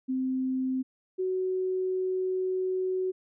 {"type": "tone pair in turn", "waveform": "sine", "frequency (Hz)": [259.9, 372.5], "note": ["C4", "F#4"], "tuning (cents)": [-11, 12], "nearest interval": "tritone", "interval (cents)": 623, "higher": "second", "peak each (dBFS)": -26, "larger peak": "neither", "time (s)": [[0.08, 0.83], [1.18, 3.12]], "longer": "second", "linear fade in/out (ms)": 20, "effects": []}